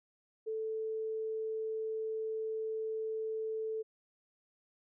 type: tone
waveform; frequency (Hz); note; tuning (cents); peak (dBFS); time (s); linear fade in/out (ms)
sine; 440; A4; 0; -34; 0.46-3.83; 20
effects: none